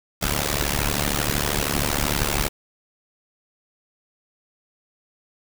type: noise with amplitude modulation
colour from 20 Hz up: pink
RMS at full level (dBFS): -19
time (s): 0.21-2.49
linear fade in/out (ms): 20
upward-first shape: sine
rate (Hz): 72.8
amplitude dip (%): 100
effects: none